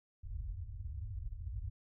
white low-pass noise, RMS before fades -42 dBFS, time 0.23-1.7 s, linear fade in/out 10 ms, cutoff 110 Hz, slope 96 dB/octave, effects none

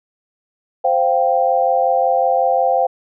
sine chord, C suspended fourth, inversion none, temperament equal, 523.3 / 698.5 / 784 Hz, C5 / F5 / G5, 0 / 0 / 0 cents, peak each -17 dBFS, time 0.84-2.87 s, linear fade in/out 10 ms, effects none

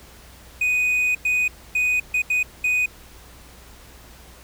triangle tone bursts at uneven times, 2489 Hz, D#7, in tune, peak -16 dBFS, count 6, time 0.61-1.15 / 1.25-1.48 / 1.75-2 / 2.14-2.22 / 2.3-2.43 / 2.64-2.86 s, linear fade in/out 5 ms, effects added 60 Hz sine -48 dBFS peak until 4.43 s + pink hiss -47 dBFS RMS until 4.43 s

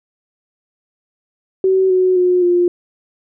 sine tone with pitch steps, 379 / 369.9 / 361 / 352.4 Hz, F#4 / F#4 / F#4 / F4, +42 / 0 / -43 / +16 cents, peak -10 dBFS, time 1.64-2.68 s, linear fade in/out 2 ms, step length 260 ms, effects none

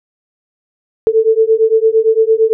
sine beating tone pair, 440 / 448.8 Hz, A4 / A4, 0 / +34 cents, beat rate 8.8 Hz, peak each -11 dBFS, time 1.07-2.53 s, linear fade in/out 0 ms, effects none

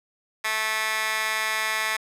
15% pulse tone with high-pass filter, 218.3 Hz, A3, 13 cents flat, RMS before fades -26 dBFS, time 0.44-1.97 s, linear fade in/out 10 ms, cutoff 1500 Hz, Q 3.1, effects resampled to 32000 Hz + 8-bit

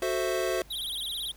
square chord, F# half-diminished seventh, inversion none, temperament equal, 370 / 440 / 523.3 / 659.3 Hz, F#4 / A4 / C5 / E5, 0 / 0 / 0 / 0 cents, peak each -31 / -36 / -33 / -33 dBFS, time 0.02-0.62 s, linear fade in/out 2 ms
square tone with vibrato, 3520 Hz, A7, in tune, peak -32 dBFS, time 0.7-1.32 s, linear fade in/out 10 ms, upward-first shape sine, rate 18 Hz, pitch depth 200 cents each way
effects added 50 Hz sine -51 dBFS peak until 1.36 s + pink hiss -56 dBFS RMS until 1.36 s

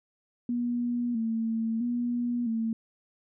sine tone with vibrato, 233.1 Hz, A#3, in tune, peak -26 dBFS, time 0.49-2.73 s, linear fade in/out 2 ms, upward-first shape square, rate 0.76 Hz, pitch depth 58 cents each way, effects none

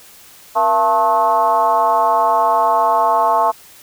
sine tone with frequency modulation, 880 Hz, A5, in tune, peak -11 dBFS, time 0.55-3.52 s, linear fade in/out 20 ms, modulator 203 Hz, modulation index 1.3, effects white hiss -43 dBFS RMS until 3.82 s

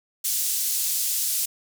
white band-pass noise, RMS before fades -25 dBFS, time 0.24-1.46 s, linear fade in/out 10 ms, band 5400 to 15000 Hz, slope 12 dB/octave, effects none

